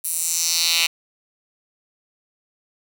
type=tone with high-pass filter sweep; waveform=10% pulse; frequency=166.7 Hz; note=E3; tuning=20 cents sharp; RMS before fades=-21 dBFS; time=0.04-0.87 s; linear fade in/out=10 ms; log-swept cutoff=11000 to 2900 Hz; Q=2.2; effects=none